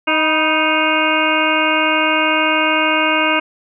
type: harmonic tone with a mistuned harmonic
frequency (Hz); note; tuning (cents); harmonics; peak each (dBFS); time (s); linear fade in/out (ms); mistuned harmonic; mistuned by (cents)
311.1; D#4; 0; 1 / 2 / 3 / 4 / 5 / 7 / 8 / 9; -21 / -21 / -21 / -21 / -21 / -21 / -21 / -21; 0.07-3.4; 10; 3; +55
effects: none